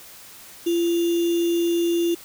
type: tone with sample-and-hold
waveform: sine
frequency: 341.5 Hz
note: F4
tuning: 39 cents flat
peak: -18 dBFS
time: 0.66-2.15 s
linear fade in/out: 10 ms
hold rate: 3150 Hz
effects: white hiss -44 dBFS RMS until 2.24 s